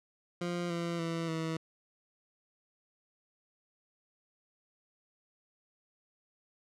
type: tone with pitch steps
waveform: 20% pulse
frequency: 174.6 / 170.22 / 165.95 / 161.78 Hz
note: F3 / F3 / E3 / E3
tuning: 0 / -44 / +12 / -32 cents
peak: -28 dBFS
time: 0.41-1.57 s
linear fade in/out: 5 ms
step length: 290 ms
effects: low-pass 7000 Hz 12 dB/octave